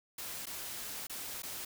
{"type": "noise with dropouts", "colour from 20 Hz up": "white", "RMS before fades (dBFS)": -42, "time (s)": [0.18, 1.65], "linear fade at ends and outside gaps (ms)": 5, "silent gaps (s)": [[0.457, 0.467], [1.07, 1.096], [1.422, 1.432]], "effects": []}